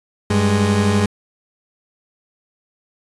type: tone pair together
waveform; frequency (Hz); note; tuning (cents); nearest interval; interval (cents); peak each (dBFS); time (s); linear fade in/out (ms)
30% pulse; 97.91 / 207.6; G2 / G#3; -2 / 0; octave + minor second; 1302; -14; 0.3-1.06; 5
effects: resampled to 24000 Hz